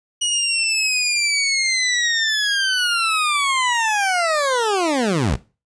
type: linear sweep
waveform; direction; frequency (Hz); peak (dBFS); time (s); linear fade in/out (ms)
20% pulse; down; 2920 to 51.4; -12; 0.21-5.36; 10
effects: noise-tail reverb RT60 0.3 s tail -18 dB re dry + resampled to 22050 Hz